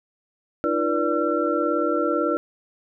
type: tone cluster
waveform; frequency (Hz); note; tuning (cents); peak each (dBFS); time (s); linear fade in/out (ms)
sine; 304.1 / 342.2 / 484.2 / 583 / 1353; D#4 / F4 / B4 / D5 / E6; -40 / -35 / -34 / -13 / +45; -26; 0.64-2.37; 0
effects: none

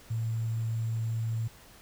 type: tone with sample-and-hold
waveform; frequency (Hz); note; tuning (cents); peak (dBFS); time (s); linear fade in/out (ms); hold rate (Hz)
sine; 113.2; A2; +50; -28; 0.1-1.48; 10; 7350
effects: pink hiss -54 dBFS RMS until 1.81 s

